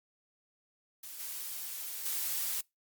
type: noise with level steps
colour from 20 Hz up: blue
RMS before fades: -45 / -40 / -34 dBFS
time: 1.03-2.61 s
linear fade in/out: 5 ms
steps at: 1.19 / 2.05 s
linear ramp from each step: 10 ms
effects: noise-tail reverb RT60 0.2 s tail -25 dB re dry + Opus 48 kbps